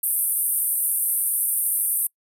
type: band-pass noise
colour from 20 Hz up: white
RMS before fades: -23 dBFS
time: 0.03-2.07 s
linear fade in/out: 5 ms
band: 8800 to 14000 Hz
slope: 96 dB/octave
effects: noise-tail reverb RT60 0.1 s tail -26 dB re dry